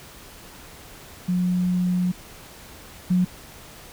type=tone pair in turn; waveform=sine; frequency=180.2 / 181.35 Hz; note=F#3 / F#3; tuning=-45 / -34 cents; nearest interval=unison; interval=11 cents; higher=second; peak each=-19 / -16 dBFS; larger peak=second; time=1.28-2.12 / 3.1-3.25 s; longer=first; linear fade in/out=10 ms; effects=pink hiss -44 dBFS RMS until 3.92 s